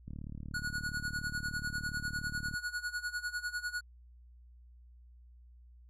click train, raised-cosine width 5 ms, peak -31 dBFS, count 92, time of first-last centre 0.08-2.539 s, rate 37 Hz
square tone with tremolo, 1457 Hz, F#6, 27 cents flat, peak -33 dBFS, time 0.54-3.81 s, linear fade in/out 5 ms, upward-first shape sine, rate 10 Hz, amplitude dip 85%
effects added 60 Hz sine -54 dBFS peak until 5.89 s + low-pass 11000 Hz 12 dB/octave

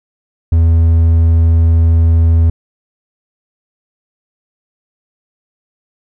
triangle tone, 82.4 Hz, E2, in tune, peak -4 dBFS, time 0.52-2.5 s, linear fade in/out 5 ms, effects none

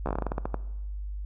slowing click train, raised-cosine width 1 ms, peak -15 dBFS, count 13, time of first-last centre 0.06-0.543 s, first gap 13 ms, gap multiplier 1.19, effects noise-tail reverb RT60 1.0 s tail -18 dB re dry + added 50 Hz sine -32 dBFS peak until 1.25 s

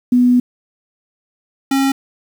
sine / square tone pair in turn, 246.9 / 271.6 Hz, B3 / C#4, 0 / -35 cents, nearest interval major second, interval 165 cents, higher second, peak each -8 / -13 dBFS, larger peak first, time 0.12-0.4 / 1.71-1.92 s, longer first, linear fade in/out 5 ms, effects 7-bit

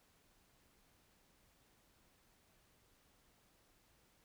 silence, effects pink hiss -72 dBFS RMS until 4.24 s

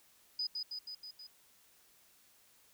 sine tone with echo, 4978 Hz, D#8, in tune, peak -33 dBFS, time 0.39-0.47 s, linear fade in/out 5 ms, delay 160 ms, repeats 5, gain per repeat -3 dB, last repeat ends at 1.27 s, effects white hiss -66 dBFS RMS until 2.73 s

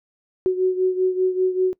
sine beating tone pair, 370 / 375.1 Hz, F#4 / F#4, 0 / +24 cents, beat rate 5.1 Hz, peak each -18 / -23 dBFS, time 0.46-1.73 s, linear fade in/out 0 ms, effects noise-tail reverb RT60 0.1 s tail -22 dB re dry

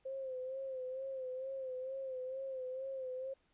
sine tone with vibrato, 523.3 Hz, C5, in tune, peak -39 dBFS, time 0.05-3.34 s, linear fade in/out 10 ms, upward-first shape sine, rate 2.2 Hz, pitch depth 51 cents each way, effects pink hiss -75 dBFS RMS until 3.53 s + resampled to 8000 Hz

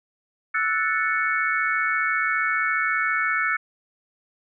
sine chord, F# minor seventh, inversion third, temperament equal with one note detuned, 1318.5 / 1473.2 / 1760 / 2217 Hz, E6 / F#6 / A6 / C#7, 0 / -8 / 0 / 0 cents, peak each -26 dBFS, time 0.54-3.57 s, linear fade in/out 10 ms, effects none

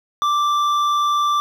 triangle tone with hard clipping, 1174.7 Hz, D6, in tune, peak -17 dBFS, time 0.22-1.4 s, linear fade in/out 0 ms, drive 11 dB, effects none

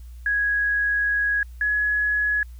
sine tone pair in turn, 1661.2 / 1686.3 Hz, G#6 / G#6, 0 / +26 cents, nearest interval unison, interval 26 cents, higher second, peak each -19 dBFS, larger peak neither, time 0.26-1.43 / 1.61-2.43 s, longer first, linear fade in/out 2 ms, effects added 60 Hz sine -37 dBFS peak until 2.59 s + white hiss -60 dBFS RMS until 2.59 s

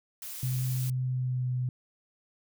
blue noise, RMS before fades -40 dBFS, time 0.22-0.9 s, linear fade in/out 2 ms
sine tone with pitch glide, 128 to 125.87 Hz, C3 to B2, -38 to +33 cents, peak -27 dBFS, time 0.43-1.69 s, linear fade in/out 2 ms, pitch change -29 cents, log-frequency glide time 1.06-1.51 s
effects none

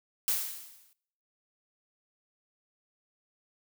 blue noise with exponential decay, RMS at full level -26 dBFS, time 0.28-0.93 s, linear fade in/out 0 ms, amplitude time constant 140 ms, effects noise-tail reverb RT60 0.7 s tail -22 dB re dry

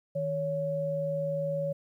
sine tone pair together, 157.14 / 560 Hz, D#3 / C#5, +17 / +18 cents, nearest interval octave + minor seventh, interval 2201 cents, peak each -34 / -29 dBFS, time 0.15-1.73 s, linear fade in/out 10 ms, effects 11-bit

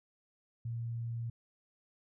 sine tone, 116.54 Hz, A#2, in tune, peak -35 dBFS, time 0.65-1.3 s, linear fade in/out 5 ms, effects none

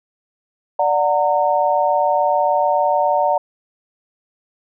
sine chord, D augmented, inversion none, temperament just, 587.3 / 734.2 / 917.7 Hz, D5 / F#5 / A#5, 0 / -14 / -27 cents, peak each -18 dBFS, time 0.79-3.38 s, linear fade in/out 5 ms, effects none

